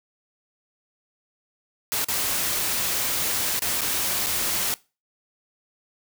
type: noise with dropouts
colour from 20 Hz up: white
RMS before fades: -25 dBFS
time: 1.92-4.74 s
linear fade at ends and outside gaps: 0 ms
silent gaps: 2.045-2.085 / 3.593-3.62 / 3.809-3.816 / 4.262-4.268 s
effects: noise-tail reverb RT60 0.3 s tail -22 dB re dry